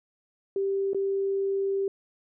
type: tone with dropouts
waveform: sine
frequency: 392 Hz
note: G4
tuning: in tune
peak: -24 dBFS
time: 0.56-1.88 s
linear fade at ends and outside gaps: 2 ms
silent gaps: 0.933-0.946 s
effects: none